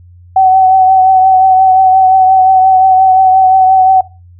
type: tone with vibrato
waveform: sine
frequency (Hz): 756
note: F#5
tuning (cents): +37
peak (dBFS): -3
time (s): 0.36-4.01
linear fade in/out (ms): 5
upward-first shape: triangle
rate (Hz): 5.7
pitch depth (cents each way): 29
effects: noise-tail reverb RT60 0.3 s tail -20 dB re dry + added 88 Hz sine -35 dBFS peak until 4.39 s